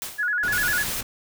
white noise with exponential decay, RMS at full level -29 dBFS, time 0.02-0.4 s, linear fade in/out 0 ms, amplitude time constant 82 ms
sine tone with vibrato, 1568 Hz, G6, in tune, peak -21 dBFS, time 0.18-0.84 s, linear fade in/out 20 ms, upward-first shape square, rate 10 Hz, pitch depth 130 cents each way
pink noise with tremolo, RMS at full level -34 dBFS, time 0.43-1.03 s, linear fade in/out 5 ms, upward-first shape sine, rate 5.1 Hz, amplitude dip 25%
white high-pass noise, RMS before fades -29 dBFS, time 0.52-1.01 s, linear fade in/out 5 ms, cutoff 1100 Hz, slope 24 dB/octave
effects none

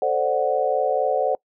sine chord, D dominant seventh, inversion second, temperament equal, 440 / 523.3 / 587.3 / 740 Hz, A4 / C5 / D5 / F#5, 0 / 0 / 0 / 0 cents, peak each -26 / -23 / -24 / -23 dBFS, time 0.02-1.35 s, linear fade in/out 2 ms, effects noise-tail reverb RT60 0.1 s tail -24 dB re dry

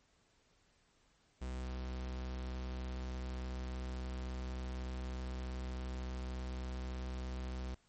45% pulse tone, 63.4 Hz, B1, 46 cents sharp, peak -39 dBFS, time 1.41-7.75 s, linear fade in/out 10 ms, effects pink hiss -72 dBFS RMS until 7.88 s + MP3 32 kbps

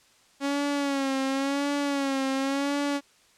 sawtooth tone with vibrato, 276.7 Hz, C#4, 3 cents flat, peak -21 dBFS, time 0.4-3.01 s, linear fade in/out 50 ms, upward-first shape sine, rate 0.93 Hz, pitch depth 60 cents each way, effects white hiss -60 dBFS RMS until 3.37 s + low-pass 8000 Hz 12 dB/octave

